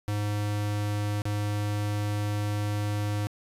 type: tone with dropouts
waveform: square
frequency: 103.83 Hz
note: G#2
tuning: in tune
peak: -27 dBFS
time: 0.08-3.27 s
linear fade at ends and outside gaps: 0 ms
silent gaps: 1.219-1.254 s
effects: resampled to 32000 Hz + 10-bit